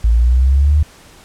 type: exponential sweep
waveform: sine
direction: up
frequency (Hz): 54.8 to 77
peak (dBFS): -8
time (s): 0.04-0.83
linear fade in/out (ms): 5
effects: pink hiss -43 dBFS RMS until 1.24 s + low-pass 11000 Hz 12 dB/octave